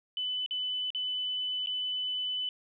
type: tone with dropouts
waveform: sine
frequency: 3003 Hz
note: F#7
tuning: 25 cents sharp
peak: -30 dBFS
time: 0.17-2.49 s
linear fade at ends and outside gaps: 1 ms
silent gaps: 0.462-0.509 / 0.904-0.948 / 1.661-1.671 s
effects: none